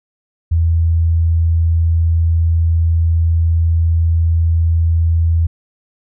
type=tone; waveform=sine; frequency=82.7 Hz; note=E2; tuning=6 cents sharp; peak=-10 dBFS; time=0.51-5.47 s; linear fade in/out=10 ms; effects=none